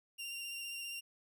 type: tone with vibrato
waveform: sawtooth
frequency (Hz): 2776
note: F7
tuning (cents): -11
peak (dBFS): -38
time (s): 0.18-1.01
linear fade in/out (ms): 20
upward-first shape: sine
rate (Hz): 15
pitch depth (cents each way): 17
effects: none